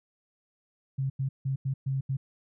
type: tone bursts at uneven times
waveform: sine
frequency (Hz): 134.6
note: C3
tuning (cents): +49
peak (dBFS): -26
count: 6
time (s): 0.98-1.1 / 1.19-1.29 / 1.45-1.56 / 1.65-1.74 / 1.86-2.01 / 2.09-2.17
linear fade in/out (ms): 10
effects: none